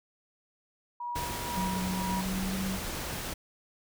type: tone with tremolo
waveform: sine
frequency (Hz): 962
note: B5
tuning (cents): -46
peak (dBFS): -32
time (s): 1-2.21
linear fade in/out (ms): 5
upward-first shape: sine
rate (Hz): 2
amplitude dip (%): 65
type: noise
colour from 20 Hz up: pink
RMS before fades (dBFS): -36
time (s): 1.15-3.34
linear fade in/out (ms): 10
type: tone with pitch glide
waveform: sine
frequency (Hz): 185 to 190.75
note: F#3 to G3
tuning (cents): 0 to -47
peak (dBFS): -31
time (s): 1.54-2.79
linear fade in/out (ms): 50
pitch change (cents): +53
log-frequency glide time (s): 2.03-2.54
effects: none